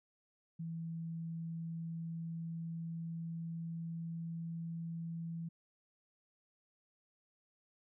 sine tone with pitch glide, 164.81 to 166.15 Hz, E3 to E3, 0 to +14 cents, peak -39 dBFS, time 0.59-5.49 s, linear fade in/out 10 ms, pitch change +14 cents, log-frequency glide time 1.04-4.63 s, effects none

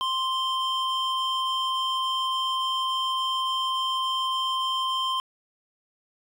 triangle tone pair together, 1046.5 / 3136 Hz, C6 / G7, 0 / 0 cents, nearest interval octave + perfect fifth, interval 1900 cents, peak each -23 / -25 dBFS, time 0.01-5.2 s, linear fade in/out 0 ms, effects tanh soft clip ceiling -19 dBFS

